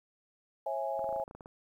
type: chord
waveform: sine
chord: C# minor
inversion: none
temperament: equal with one note detuned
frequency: 543 / 659.3 / 830.6 Hz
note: C#5 / E5 / G#5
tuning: -36 / 0 / 0 cents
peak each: -36 dBFS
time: 0.66-1.24 s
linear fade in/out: 5 ms
type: clicks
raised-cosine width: 1 ms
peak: -33 dBFS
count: 11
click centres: 0.993 / 1.043 / 1.091 / 1.127 / 1.162 / 1.199 / 1.279 / 1.311 / 1.35 / 1.408 / 1.459 s
effects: 11-bit